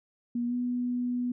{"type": "tone with pitch glide", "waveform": "sine", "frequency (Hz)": [239.4, 245.8], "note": ["A#3", "B3"], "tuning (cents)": [46, -8], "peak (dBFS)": -27, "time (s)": [0.35, 1.32], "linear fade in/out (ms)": 5, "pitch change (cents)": 46, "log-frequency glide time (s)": [0.47, 0.54], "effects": []}